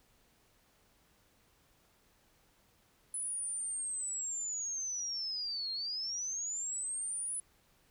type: linear two-way sweep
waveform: sine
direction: down then up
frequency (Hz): 10070 to 4186 to 10070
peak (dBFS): -35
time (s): 3.14-7.4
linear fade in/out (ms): 2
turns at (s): 5.72
effects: pink hiss -69 dBFS RMS until 7.9 s